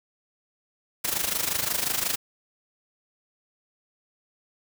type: noise with amplitude modulation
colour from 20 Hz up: white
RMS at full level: -24 dBFS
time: 1.04-2.16 s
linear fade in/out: 10 ms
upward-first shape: sine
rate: 25.6 Hz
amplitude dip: 75%
effects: none